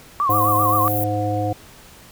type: tone with vibrato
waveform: sine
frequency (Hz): 1118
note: C#6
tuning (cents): +14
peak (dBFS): -16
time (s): 0.2-0.88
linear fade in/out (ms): 0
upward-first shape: triangle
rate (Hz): 7.7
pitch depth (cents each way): 130
type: harmonic tone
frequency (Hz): 103.83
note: G#2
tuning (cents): 0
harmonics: 1 / 3 / 5 / 7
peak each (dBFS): -23 / -26 / -26 / -24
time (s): 0.29-1.53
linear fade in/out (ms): 5
type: high-pass noise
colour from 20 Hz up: white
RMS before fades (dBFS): -26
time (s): 0.3-1.04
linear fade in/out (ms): 2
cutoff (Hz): 12000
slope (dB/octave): 24
effects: pink hiss -45 dBFS RMS until 2.11 s